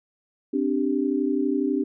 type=chord; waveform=sine; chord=C suspended second; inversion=none; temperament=equal; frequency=261.6 / 293.7 / 392 Hz; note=C4 / D4 / G4; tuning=0 / 0 / 0 cents; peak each=-25 / -24 / -27 dBFS; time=0.53-1.84 s; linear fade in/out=10 ms; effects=none